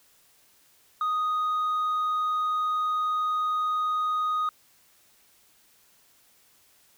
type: tone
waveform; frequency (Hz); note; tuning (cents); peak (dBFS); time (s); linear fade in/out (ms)
sine; 1244.5; D#6; 0; -21; 1.01-4.49; 2
effects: tanh soft clip ceiling -23 dBFS + white hiss -61 dBFS RMS until 6.97 s